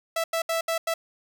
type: tone bursts at uneven times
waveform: sawtooth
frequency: 659.3 Hz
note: E5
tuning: in tune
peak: -20 dBFS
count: 5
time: 0.16-0.24 / 0.33-0.42 / 0.49-0.61 / 0.68-0.78 / 0.87-0.94 s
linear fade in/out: 5 ms
effects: none